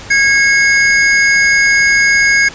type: tone pair together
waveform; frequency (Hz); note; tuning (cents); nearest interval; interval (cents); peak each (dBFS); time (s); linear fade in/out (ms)
square; 1642.7 / 2180; G#6 / C#7; -19 / -29; perfect fourth; 490; -11; 0.1-2.49; 10
effects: pink hiss -31 dBFS RMS until 2.54 s + resampled to 16000 Hz